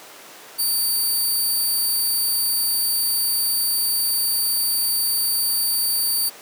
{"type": "tone", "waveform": "10% pulse", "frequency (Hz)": 4609, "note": "D8", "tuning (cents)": -33, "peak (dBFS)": -12, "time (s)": [0.58, 6.3], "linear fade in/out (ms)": 20, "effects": ["pink hiss -41 dBFS RMS until 6.41 s", "high-pass 400 Hz 12 dB/octave"]}